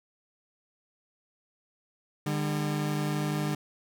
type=tone pair together; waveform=30% pulse; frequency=150.2 / 202.1 Hz; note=D3 / G#3; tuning=+39 / -47 cents; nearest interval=perfect fourth; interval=514 cents; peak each=-26 / -31 dBFS; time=2.26-3.55 s; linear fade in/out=5 ms; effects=none